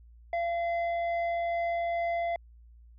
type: tone pair together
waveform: sine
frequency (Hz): 684.1 / 2050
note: F5 / C7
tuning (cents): -36 / -36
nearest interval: octave + perfect fifth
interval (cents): 1900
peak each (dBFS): -26 / -36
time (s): 0.33-2.36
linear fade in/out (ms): 2
effects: tanh soft clip ceiling -24 dBFS + added 58 Hz sine -51 dBFS peak until 2.98 s